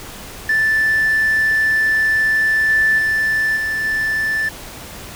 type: tone with level steps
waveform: triangle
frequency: 1760 Hz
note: A6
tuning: in tune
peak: -10 / -8 / -12 / -16 / -14 dBFS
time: 0.49-4.49 s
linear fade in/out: 5 ms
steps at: 2.69 / 2.98 / 3.56 / 3.84 s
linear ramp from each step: 10 ms
effects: tanh soft clip ceiling -9 dBFS + pink hiss -34 dBFS RMS until 5.15 s